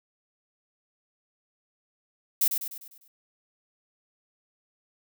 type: noise with echo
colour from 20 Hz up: violet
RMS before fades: -22 dBFS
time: 2.41-2.48 s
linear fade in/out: 5 ms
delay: 100 ms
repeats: 6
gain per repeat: -6 dB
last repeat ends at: 3.08 s
effects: none